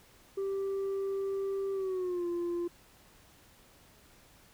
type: tone with pitch glide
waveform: sine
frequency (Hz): 391.1 to 346.4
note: G4 to F4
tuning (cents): -4 to -14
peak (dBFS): -28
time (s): 0.37-2.68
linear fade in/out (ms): 10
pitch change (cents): -210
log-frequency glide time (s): 1.73-2.27
effects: tanh soft clip ceiling -30 dBFS + pink hiss -60 dBFS RMS until 4.53 s